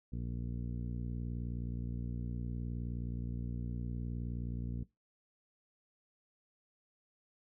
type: harmonic tone with a mistuned harmonic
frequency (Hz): 59.3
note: A#1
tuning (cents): +30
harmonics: 1 / 2 / 3 / 4 / 5 / 6 / 7 / 8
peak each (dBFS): -40 / -41 / -44 / -46 / -53 / -61 / -63 / -62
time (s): 0.12-4.84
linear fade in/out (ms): 10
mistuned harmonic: 8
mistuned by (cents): -27
effects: noise-tail reverb RT60 0.2 s tail -20 dB re dry